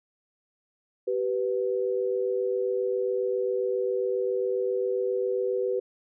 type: tone pair together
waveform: sine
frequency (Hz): 386.5 / 493.9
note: G4 / B4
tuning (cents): -24 / 0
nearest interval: major third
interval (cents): 424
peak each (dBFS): -27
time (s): 1.07-5.8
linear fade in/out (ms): 10
effects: none